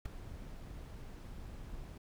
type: noise with ADSR envelope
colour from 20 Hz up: brown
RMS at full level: -33 dBFS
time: 0.05-1.98 s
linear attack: 7 ms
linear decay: 7 ms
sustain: -14 dB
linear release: 6 ms
effects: none